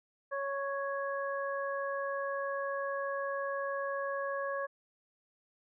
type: harmonic tone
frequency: 554.4 Hz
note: C#5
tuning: in tune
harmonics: 1 / 2 / 3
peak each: -35 / -38 / -40 dBFS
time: 0.31-4.67 s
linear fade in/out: 20 ms
effects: none